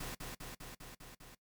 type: noise with echo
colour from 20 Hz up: pink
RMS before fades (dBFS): -43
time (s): 0-0.15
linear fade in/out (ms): 5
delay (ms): 200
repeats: 6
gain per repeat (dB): -2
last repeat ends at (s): 1.35
effects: noise-tail reverb RT60 0.1 s tail -19 dB re dry